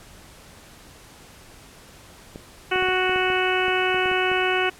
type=clicks; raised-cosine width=2 ms; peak=-22 dBFS; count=12; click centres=2.359 / 2.759 / 2.825 / 2.887 / 3.095 / 3.16 / 3.302 / 3.682 / 3.945 / 4.058 / 4.115 / 4.316 s
type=harmonic tone; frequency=370 Hz; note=F#4; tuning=in tune; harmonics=1 / 2 / 3 / 4 / 5 / 6 / 7 / 8; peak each=-24 / -27 / -30 / -26 / -32 / -30 / -28 / -30 dBFS; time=2.71-4.7 s; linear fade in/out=10 ms
effects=pink hiss -47 dBFS RMS until 4.79 s + low-pass 12000 Hz 12 dB/octave